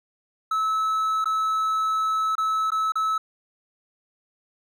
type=tone with dropouts; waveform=triangle; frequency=1300 Hz; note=E6; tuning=24 cents flat; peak=-19 dBFS; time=0.51-3.18 s; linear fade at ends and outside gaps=5 ms; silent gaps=1.244-1.256 / 2.354-2.38 / 2.705-2.718 / 2.921-2.955 s; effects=none